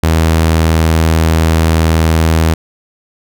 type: tone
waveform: sawtooth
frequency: 80.8 Hz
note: E2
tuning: 34 cents flat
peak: -4 dBFS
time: 0.03-2.54 s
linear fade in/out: 5 ms
effects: none